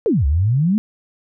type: exponential two-way sweep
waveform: sine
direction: down then up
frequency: 500 to 65.41 to 224.5 Hz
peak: -13 dBFS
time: 0.06-0.78 s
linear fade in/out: 0 ms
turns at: 0.26 s
effects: none